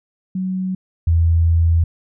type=tone pair in turn; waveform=sine; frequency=186.7 / 83.17 Hz; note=F#3 / E2; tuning=+16 / +16 cents; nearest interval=octave + major second; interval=1400 cents; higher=first; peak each=-19 / -11 dBFS; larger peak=second; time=0.35-0.75 / 1.07-1.84 s; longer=second; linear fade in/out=5 ms; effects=none